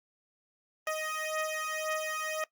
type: beating tone pair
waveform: 15% pulse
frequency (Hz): 624 / 625.9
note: D#5 / D#5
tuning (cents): +5 / +10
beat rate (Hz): 1.9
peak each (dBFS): -29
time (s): 0.87-2.44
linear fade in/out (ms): 2
effects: noise-tail reverb RT60 0.1 s tail -20 dB re dry + Opus 48 kbps